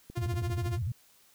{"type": "click train", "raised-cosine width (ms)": 3, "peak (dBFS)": -31, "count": 8, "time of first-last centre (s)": [0.1, 0.66], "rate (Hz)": 12.5}
{"type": "tone with tremolo", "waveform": "sawtooth", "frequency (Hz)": 349.2, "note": "F4", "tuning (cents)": 0, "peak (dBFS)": -31, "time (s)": [0.15, 0.79], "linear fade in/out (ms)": 20, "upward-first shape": "sine", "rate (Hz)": 14, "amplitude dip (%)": 80}
{"type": "tone with vibrato", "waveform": "sine", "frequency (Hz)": 102.3, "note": "G#2", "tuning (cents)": -26, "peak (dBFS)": -29, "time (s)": [0.17, 0.92], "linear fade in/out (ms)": 5, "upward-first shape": "square", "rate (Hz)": 10, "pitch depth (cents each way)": 270}
{"effects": ["white hiss -62 dBFS RMS until 1.34 s"]}